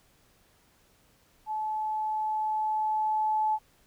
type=tone with level ramp; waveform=sine; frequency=863 Hz; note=A5; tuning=34 cents flat; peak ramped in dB=-29 to -23 dBFS; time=1.46-3.59 s; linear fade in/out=50 ms; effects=pink hiss -64 dBFS RMS until 3.86 s